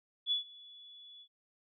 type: tone with ADSR envelope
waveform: sine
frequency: 3422 Hz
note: A7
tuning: 49 cents flat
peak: -27 dBFS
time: 0.26-1.28 s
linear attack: 55 ms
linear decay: 120 ms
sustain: -24 dB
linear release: 69 ms
effects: none